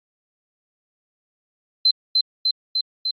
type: tone with echo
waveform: sine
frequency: 4087 Hz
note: C8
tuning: 41 cents flat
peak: -12 dBFS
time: 1.85-1.91 s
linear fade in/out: 5 ms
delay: 300 ms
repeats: 4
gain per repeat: -2 dB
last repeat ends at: 3.11 s
effects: Opus 48 kbps